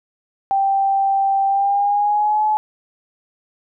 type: tone with pitch glide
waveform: sine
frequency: 784 to 855 Hz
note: G5 to A5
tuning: 0 to -50 cents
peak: -14 dBFS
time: 0.51-2.57 s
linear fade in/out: 0 ms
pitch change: +150 cents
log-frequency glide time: 1.47-2.44 s
effects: none